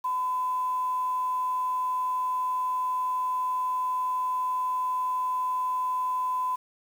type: tone with quantisation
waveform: sine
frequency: 1011 Hz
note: B5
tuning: 40 cents sharp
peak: -25 dBFS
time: 0.04-6.56 s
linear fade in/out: 10 ms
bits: 8
effects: none